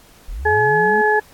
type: linear sweep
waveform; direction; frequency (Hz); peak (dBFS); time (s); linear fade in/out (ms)
sine; up; 30.41 to 225.5; -24; 0.28-1.02; 10
type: harmonic tone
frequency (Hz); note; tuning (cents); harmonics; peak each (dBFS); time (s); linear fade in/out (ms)
425.4; G#4; +42; 1 / 2 / 4; -17 / -17 / -17; 0.45-1.2; 10
effects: pink hiss -48 dBFS RMS until 1.33 s + AAC 64 kbps